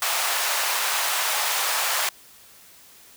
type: high-pass noise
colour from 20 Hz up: pink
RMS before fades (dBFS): -24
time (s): 0.02-2.09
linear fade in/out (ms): 2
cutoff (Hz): 720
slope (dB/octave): 24
effects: white hiss -50 dBFS RMS until 3.16 s